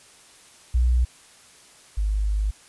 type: tone pair in turn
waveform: sine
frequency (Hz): 61 / 51.6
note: B1 / G#1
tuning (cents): -21 / -10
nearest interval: minor third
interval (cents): 289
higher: first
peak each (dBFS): -16 / -20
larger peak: first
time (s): 0.74-1.05 / 1.97-2.51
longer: second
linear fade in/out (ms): 10
effects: white hiss -51 dBFS RMS until 2.68 s + resampled to 24000 Hz